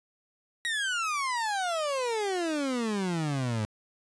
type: exponential sweep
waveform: 30% pulse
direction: down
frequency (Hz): 1918 to 103.83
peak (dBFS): -25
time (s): 0.65-3.65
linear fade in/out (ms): 0
effects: resampled to 22050 Hz